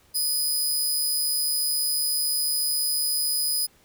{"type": "tone", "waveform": "15% pulse", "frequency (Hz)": 4987, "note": "D#8", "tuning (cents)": 3, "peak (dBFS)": -16, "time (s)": [0.14, 3.67], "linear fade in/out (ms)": 20, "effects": ["pink hiss -59 dBFS RMS until 3.84 s"]}